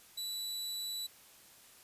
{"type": "tone", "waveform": "sawtooth", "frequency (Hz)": 3951, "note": "B7", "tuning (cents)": 0, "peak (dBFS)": -34, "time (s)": [0.17, 1.07], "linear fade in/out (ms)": 10, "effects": ["white hiss -59 dBFS RMS until 1.83 s", "resampled to 32000 Hz"]}